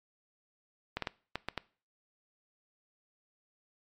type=clicks; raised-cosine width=0.3 ms; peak=-17 dBFS; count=6; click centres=0.97 / 1.023 / 1.072 / 1.356 / 1.486 / 1.577 s; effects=noise-tail reverb RT60 0.4 s tail -21 dB re dry + MP3 64 kbps